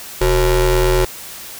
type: ring-modulated tone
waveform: 35% pulse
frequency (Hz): 165.7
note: E3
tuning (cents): +9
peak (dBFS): -7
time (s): 0.21-1.05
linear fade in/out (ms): 5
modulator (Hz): 204
effects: white hiss -33 dBFS RMS until 1.59 s